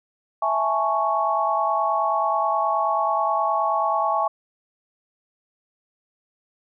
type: chord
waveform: sine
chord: A major seventh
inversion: second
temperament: equal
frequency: 659.3 / 830.6 / 880 / 1108.7 Hz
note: E5 / G#5 / A5 / C#6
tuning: 0 / 0 / 0 / 0 cents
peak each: -25 / -24 / -28 / -23 dBFS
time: 0.42-4.28 s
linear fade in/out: 5 ms
effects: none